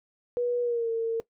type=tone with pitch glide; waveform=sine; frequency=485.3 to 455.4 Hz; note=B4 to A#4; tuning=-30 to -40 cents; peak=-24 dBFS; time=0.37-1.2 s; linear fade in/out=0 ms; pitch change=-110 cents; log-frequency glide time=0.62-0.9 s; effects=noise-tail reverb RT60 0.1 s tail -18 dB re dry